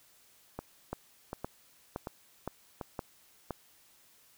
two click trains, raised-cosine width 1 ms, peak -21 / -23 dBFS, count 6 / 4, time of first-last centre 0.93-3.507 / 0.59-2.812 s, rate 1.94 / 1.35 Hz, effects white hiss -63 dBFS RMS until 4.37 s

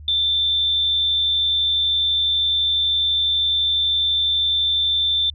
sine tone with amplitude modulation, 3554 Hz, A7, 17 cents sharp, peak -15 dBFS, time 0.08-5.3 s, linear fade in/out 2 ms, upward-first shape sine, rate 242 Hz, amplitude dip 30%, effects added 75 Hz sine -36 dBFS peak until 5.34 s

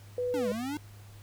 sine tone, 493.9 Hz, B4, in tune, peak -28 dBFS, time 0.18-0.52 s, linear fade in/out 2 ms
square linear two-way sweep, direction down then up, 306.7 to 195.6 to 306.7 Hz, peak -33 dBFS, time 0.34-0.77 s, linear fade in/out 0 ms, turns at 0.49 s
effects added 102 Hz sine -48 dBFS peak until 1.22 s + pink hiss -57 dBFS RMS until 1.22 s

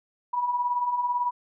sine beating tone pair, 959 / 977 Hz, A#5 / B5, +49 / -19 cents, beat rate 18 Hz, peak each -32 / -24 dBFS, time 0.33-1.31 s, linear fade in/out 10 ms, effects none

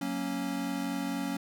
square chord, F# major, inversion none, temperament equal, 185 / 233.1 / 277.2 Hz, F#3 / A#3 / C#4, 0 / 0 / 0 cents, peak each -38 / -38 / -34 dBFS, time 0.01-1.37 s, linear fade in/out 5 ms, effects none

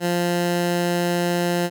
15% pulse tone, 174.61 Hz, F3, in tune, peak -13 dBFS, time 0-1.7 s, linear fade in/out 50 ms, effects none

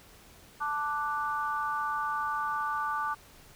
sine chord, D major, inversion second, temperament equal, 880 / 1174.7 / 1480 Hz, A5 / D6 / F#6, 0 / 0 / 0 cents, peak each -34 / -31 / -36 dBFS, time 0.6-3.15 s, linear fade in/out 20 ms, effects pink hiss -55 dBFS RMS until 3.55 s

